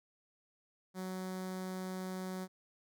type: tone with notch filter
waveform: sawtooth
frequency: 186.1 Hz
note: F#3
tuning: 10 cents sharp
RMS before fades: -41 dBFS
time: 0.94-2.48 s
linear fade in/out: 50 ms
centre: 2700 Hz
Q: 1.7
effects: none